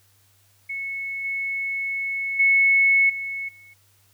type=tone with level steps; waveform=sine; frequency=2200 Hz; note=C#7; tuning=14 cents flat; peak=-27 / -24 / -14 / -27 / -46 dBFS; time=0.69-3.74 s; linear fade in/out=10 ms; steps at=1.24 / 2.39 / 3.09 / 3.48 s; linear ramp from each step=10 ms; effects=added 99 Hz sine -61 dBFS peak until 4.13 s + white hiss -61 dBFS RMS until 4.13 s